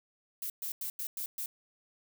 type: noise bursts at uneven times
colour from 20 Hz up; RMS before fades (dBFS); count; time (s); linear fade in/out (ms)
violet; -37; 6; 0.42-0.5 / 0.62-0.72 / 0.81-0.9 / 0.99-1.07 / 1.17-1.26 / 1.38-1.46; 2
effects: none